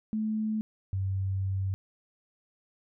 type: tone pair in turn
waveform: sine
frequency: 216.8 / 96.1 Hz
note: A3 / G2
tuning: -25 / -34 cents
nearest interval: octave + major second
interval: 1409 cents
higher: first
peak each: -27 dBFS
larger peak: neither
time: 0.13-0.61 / 0.93-1.74 s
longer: second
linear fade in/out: 0 ms
effects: none